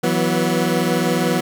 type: chord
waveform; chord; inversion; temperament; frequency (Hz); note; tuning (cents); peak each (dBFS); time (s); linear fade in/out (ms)
20% pulse; E suspended second; none; equal with one note detuned; 164.81 / 185 / 244.4; E3 / F#3 / B3; 0 / 0 / -18; -16; 0.03-1.41; 10
effects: none